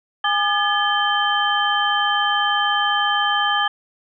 sine tone cluster, 821 / 1209 / 1709 / 3107 Hz, G#5 / D6 / G#6 / G7, -20 / +50 / +49 / -16 cents, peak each -22 dBFS, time 0.24-3.68 s, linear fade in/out 5 ms, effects none

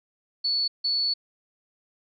sine tone bursts at uneven times, 4435 Hz, C#8, in tune, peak -22 dBFS, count 2, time 0.44-0.68 / 0.84-1.14 s, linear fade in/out 10 ms, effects none

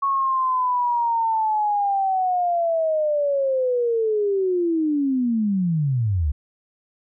sine linear sweep, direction down, 1108.7 to 66.6 Hz, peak -18 dBFS, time 0.02-6.32 s, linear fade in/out 10 ms, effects none

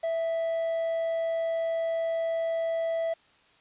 triangle tone with quantisation, 659.3 Hz, E5, in tune, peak -24 dBFS, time 0.03-3.14 s, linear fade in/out 10 ms, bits 8, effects white hiss -61 dBFS RMS until 3.6 s + resampled to 8000 Hz

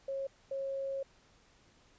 sine tone bursts at uneven times, 544 Hz, C#5, 33 cents flat, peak -34 dBFS, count 2, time 0.08-0.27 / 0.51-1.03 s, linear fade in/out 5 ms, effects pink hiss -65 dBFS RMS until 1.98 s + resampled to 16000 Hz

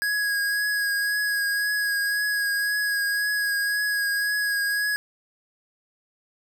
square tone with vibrato, 1657 Hz, G#6, 4 cents flat, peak -23 dBFS, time 0.02-4.96 s, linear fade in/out 0 ms, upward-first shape triangle, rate 1.9 Hz, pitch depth 24 cents each way, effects none

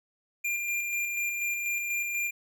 square tone with tremolo, 2395 Hz, D7, 33 cents sharp, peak -28 dBFS, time 0.44-2.31 s, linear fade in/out 10 ms, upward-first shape square, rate 4.1 Hz, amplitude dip 30%, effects none

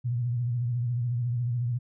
sine tone with vibrato, 120.8 Hz, B2, 38 cents flat, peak -25 dBFS, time 0.04-1.79 s, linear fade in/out 20 ms, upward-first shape triangle, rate 14 Hz, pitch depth 84 cents each way, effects none

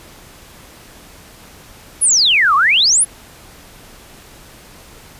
sine exponential two-way sweep, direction down then up, 11120 to 1072 to 11120 Hz, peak -9 dBFS, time 2.01-3.05 s, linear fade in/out 20 ms, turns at 2.55 s, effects pink hiss -41 dBFS RMS until 5.19 s + resampled to 32000 Hz

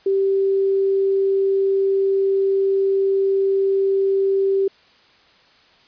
sine tone, 389.7 Hz, G4, 10 cents flat, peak -15 dBFS, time 0.06-4.68 s, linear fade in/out 5 ms, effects white hiss -53 dBFS RMS until 5.87 s + resampled to 11025 Hz

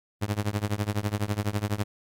sawtooth tone with tremolo, 103.83 Hz, G#2, in tune, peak -18 dBFS, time 0.21-1.84 s, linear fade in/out 20 ms, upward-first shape triangle, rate 12 Hz, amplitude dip 100%, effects AAC 64 kbps

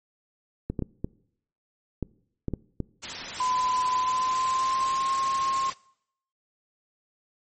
clicks, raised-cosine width 3 ms, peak -15 dBFS, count 8, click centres 0.7 / 0.792 / 0.823 / 1.045 / 2.027 / 2.483 / 2.537 / 2.803 s
white noise, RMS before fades -34 dBFS, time 3.02-5.74 s, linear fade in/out 20 ms
sine tone with pitch glide, 1011 to 1069.9 Hz, B5 to C6, +40 to +38 cents, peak -23 dBFS, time 3.4-5.7 s, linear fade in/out 2 ms, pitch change +98 cents, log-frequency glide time 3.92-5.14 s
effects noise-tail reverb RT60 0.7 s tail -23 dB re dry + MP3 32 kbps

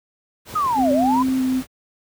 pink noise, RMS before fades -36 dBFS, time 0.45-1.67 s, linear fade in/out 50 ms
click train, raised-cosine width 2 ms, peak -22 dBFS, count 7, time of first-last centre 0.54-1.284 s, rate 8.06 Hz
sine linear two-way sweep, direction down then up, 1286 to 554.4 to 1040 Hz, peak -17 dBFS, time 0.55-1.23 s, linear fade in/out 10 ms, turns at 0.92 s
sine tone with vibrato, 259.9 Hz, C4, 11 cents flat, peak -17 dBFS, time 0.75-1.63 s, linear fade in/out 50 ms, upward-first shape square, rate 2.3 Hz, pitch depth 10 cents each way
effects high-pass 60 Hz 12 dB/octave

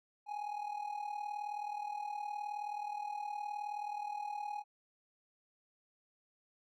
triangle tone with amplitude modulation, 830.6 Hz, G#5, in tune, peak -33 dBFS, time 0.26-4.64 s, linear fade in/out 50 ms, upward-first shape sine, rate 39.1 Hz, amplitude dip 70%, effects none

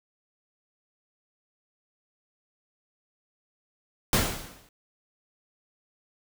pink noise with exponential decay, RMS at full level -20 dBFS, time 4.13-4.69 s, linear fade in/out 2 ms, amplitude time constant 120 ms, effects none

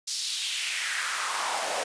pink noise with high-pass filter sweep, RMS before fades -30 dBFS, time 0.07-1.84 s, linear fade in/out 10 ms, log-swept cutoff 5100 to 560 Hz, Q 2.6, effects resampled to 22050 Hz

